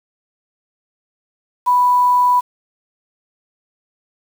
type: tone with quantisation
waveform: sine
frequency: 987.8 Hz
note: B5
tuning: in tune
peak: -10 dBFS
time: 1.66-2.41 s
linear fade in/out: 20 ms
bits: 6
effects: none